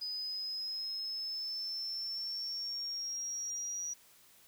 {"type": "exponential sweep", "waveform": "sine", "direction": "up", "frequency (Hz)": [4978, 5790], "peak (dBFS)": -36, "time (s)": [0.01, 3.94], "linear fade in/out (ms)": 10, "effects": ["white hiss -62 dBFS RMS until 4.47 s"]}